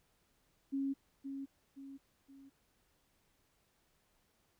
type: tone with echo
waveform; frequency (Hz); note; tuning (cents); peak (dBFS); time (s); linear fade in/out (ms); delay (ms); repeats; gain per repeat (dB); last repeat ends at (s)
sine; 273.6; C#4; -23; -33; 0.72-0.94; 20; 520; 3; -7; 2.5
effects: pink hiss -75 dBFS RMS until 4.59 s